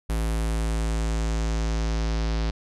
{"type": "tone with low-pass filter sweep", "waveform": "square", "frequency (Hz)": 55, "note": "A1", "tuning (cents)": 0, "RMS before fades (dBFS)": -25, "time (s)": [0.09, 2.51], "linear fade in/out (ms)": 10, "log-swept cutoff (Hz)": [11000, 4800], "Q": 2, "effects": []}